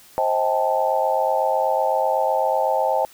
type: chord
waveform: sine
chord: A half-diminished seventh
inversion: first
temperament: just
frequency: 528 / 633.6 / 792 / 880 Hz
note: C5 / Eb5 / G5 / A5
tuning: +16 / +31 / +18 / 0 cents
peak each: -23 dBFS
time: 0.18-3.05 s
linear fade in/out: 0 ms
effects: white hiss -49 dBFS RMS until 3.13 s